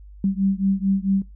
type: beating tone pair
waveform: sine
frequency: 192.5 / 197 Hz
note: G3 / G3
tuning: -31 / +9 cents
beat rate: 4.5 Hz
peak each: -21 / -22 dBFS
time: 0.24-1.22 s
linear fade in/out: 2 ms
effects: noise-tail reverb RT60 0.2 s tail -20 dB re dry + added 50 Hz sine -40 dBFS peak until 1.35 s